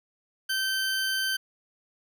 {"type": "tone", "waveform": "20% pulse", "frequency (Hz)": 1548, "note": "G6", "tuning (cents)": -22, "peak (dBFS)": -21, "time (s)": [0.49, 1.37], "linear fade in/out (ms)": 10, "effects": []}